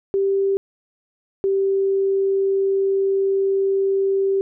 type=tone pair in turn; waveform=sine; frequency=392 / 389.9 Hz; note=G4 / G4; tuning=0 / -9 cents; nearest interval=unison; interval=9 cents; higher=first; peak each=-16 dBFS; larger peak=neither; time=0.14-0.57 / 1.44-4.41 s; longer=second; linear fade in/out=0 ms; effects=none